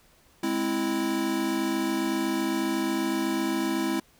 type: chord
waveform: square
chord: Ab augmented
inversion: none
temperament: equal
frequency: 207.7 / 261.6 / 329.6 Hz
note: Ab3 / C4 / E4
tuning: 0 / 0 / 0 cents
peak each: -33 / -31 / -28 dBFS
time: 0.43-4 s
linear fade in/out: 5 ms
effects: pink hiss -60 dBFS RMS until 4.19 s